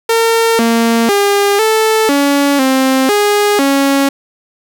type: tone with pitch steps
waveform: sawtooth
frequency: 455.9 / 230.4 / 403.5 / 439.3 / 282.8 / 263.7 / 412.7 / 276.3 Hz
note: A#4 / A#3 / G#4 / A4 / C#4 / C4 / G#4 / C#4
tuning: -39 / -20 / -50 / -3 / +35 / +14 / -11 / -6 cents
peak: -5 dBFS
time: 0.09-4.09 s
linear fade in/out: 5 ms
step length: 500 ms
effects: none